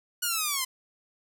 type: linear sweep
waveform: 5% pulse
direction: down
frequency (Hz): 1468 to 1011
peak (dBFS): -15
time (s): 0.22-0.65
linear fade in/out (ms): 10
effects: none